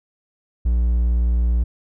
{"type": "tone", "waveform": "triangle", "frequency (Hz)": 59.1, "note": "A#1", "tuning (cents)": 24, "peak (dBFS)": -13, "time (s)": [0.65, 1.64], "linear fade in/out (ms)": 10, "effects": []}